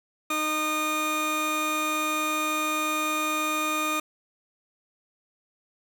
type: tone pair together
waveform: 25% pulse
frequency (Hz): 308.9 / 1223.5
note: D#4 / D#6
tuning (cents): -12 / -29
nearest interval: 2 octaves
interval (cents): 2383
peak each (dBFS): -27 / -22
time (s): 0.3-4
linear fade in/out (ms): 5
effects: none